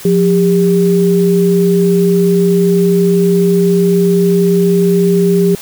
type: tone pair together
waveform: sine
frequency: 177.23 / 400.4 Hz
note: F3 / G4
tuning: +26 / +37 cents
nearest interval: octave + major second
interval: 1411 cents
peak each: -10 dBFS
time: 0.05-5.55 s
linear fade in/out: 2 ms
effects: white hiss -31 dBFS RMS until 5.61 s